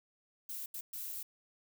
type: noise bursts at uneven times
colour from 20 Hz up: violet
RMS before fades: -42 dBFS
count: 3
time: 0.49-0.66 / 0.74-0.81 / 0.93-1.23 s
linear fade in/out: 5 ms
effects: none